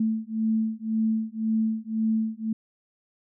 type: beating tone pair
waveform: sine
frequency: 220 / 221.9 Hz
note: A3 / A3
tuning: 0 / +15 cents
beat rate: 1.9 Hz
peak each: -26 dBFS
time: 0-2.53 s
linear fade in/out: 5 ms
effects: none